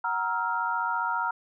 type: tone cluster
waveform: sine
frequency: 747 / 939 / 1299 / 1394 Hz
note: F#5 / A#5 / E6 / F6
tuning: +16 / +12 / -26 / -4 cents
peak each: -36 / -28 / -34 / -30 dBFS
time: 0.04-1.31 s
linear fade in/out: 5 ms
effects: none